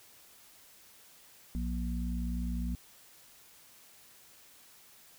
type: harmonic tone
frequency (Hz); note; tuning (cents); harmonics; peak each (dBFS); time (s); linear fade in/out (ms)
59.8; A#1; +45; 1 / 3 / 4; -33 / -38 / -39; 1.55-2.75; 0
effects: white hiss -58 dBFS RMS until 5.18 s